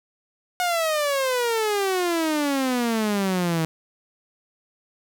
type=exponential sweep; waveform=sawtooth; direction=down; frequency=728 to 158.4 Hz; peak=-17 dBFS; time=0.6-3.65 s; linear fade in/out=0 ms; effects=none